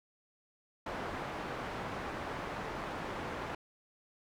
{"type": "low-pass noise", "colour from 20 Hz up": "white", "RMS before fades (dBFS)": -40, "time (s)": [0.86, 3.55], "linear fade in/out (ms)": 5, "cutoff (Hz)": 1200, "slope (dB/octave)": 12, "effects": []}